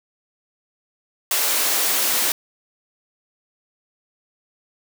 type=noise with high-pass filter sweep; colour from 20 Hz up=white; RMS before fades=-20 dBFS; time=1.31-2.32 s; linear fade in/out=2 ms; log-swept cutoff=470 to 240 Hz; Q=0.82; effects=none